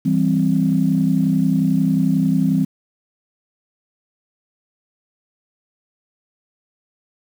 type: chord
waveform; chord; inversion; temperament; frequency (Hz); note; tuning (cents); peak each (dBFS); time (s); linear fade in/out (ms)
sine; C major; first; equal; 164.81 / 196 / 261.6; E3 / G3 / C4; 0 / 0 / 0; -18; 0.05-2.65; 10
effects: tanh soft clip ceiling -4 dBFS + 7-bit